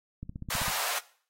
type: click train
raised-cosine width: 5 ms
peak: -25 dBFS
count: 8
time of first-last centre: 0.23-0.682 s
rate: 15.5 Hz
type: high-pass noise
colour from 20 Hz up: pink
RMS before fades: -32 dBFS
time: 0.5-0.99 s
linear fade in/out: 5 ms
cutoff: 670 Hz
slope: 24 dB/octave
effects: noise-tail reverb RT60 0.5 s tail -19 dB re dry + AAC 48 kbps